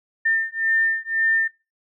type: beating tone pair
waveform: sine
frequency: 1801 / 1802.9 Hz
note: A6 / A6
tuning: +40 / +42 cents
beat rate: 1.9 Hz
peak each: -22 dBFS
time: 0.25-1.48 s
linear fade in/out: 10 ms
effects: noise-tail reverb RT60 0.3 s tail -24 dB re dry